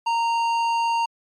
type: tone with tanh clipping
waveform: triangle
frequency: 926 Hz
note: A#5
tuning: 12 cents flat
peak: -21 dBFS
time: 0.06-1.06 s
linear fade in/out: 10 ms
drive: 16 dB
effects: MP3 96 kbps